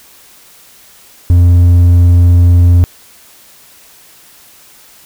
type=tone with hard clipping; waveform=sine; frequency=87.6 Hz; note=F2; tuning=6 cents sharp; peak=-4 dBFS; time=1.3-2.84 s; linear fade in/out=0 ms; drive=3 dB; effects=white hiss -41 dBFS RMS until 5.05 s